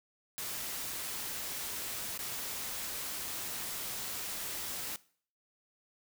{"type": "noise with dropouts", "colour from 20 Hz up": "white", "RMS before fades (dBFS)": -39, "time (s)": [0.38, 4.96], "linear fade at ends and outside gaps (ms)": 0, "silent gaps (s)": [2.176, 2.191], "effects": ["noise-tail reverb RT60 0.5 s tail -20 dB re dry"]}